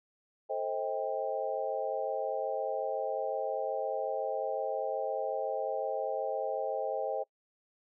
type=chord; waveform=sine; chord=A half-diminished seventh; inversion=none; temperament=just; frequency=440 / 528 / 633.6 / 792 Hz; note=A4 / C5 / Eb5 / G5; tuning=0 / +16 / +31 / +18 cents; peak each=-38 / -35 / -36 / -37 dBFS; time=0.49-7.24 s; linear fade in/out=20 ms; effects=noise-tail reverb RT60 0.1 s tail -24 dB re dry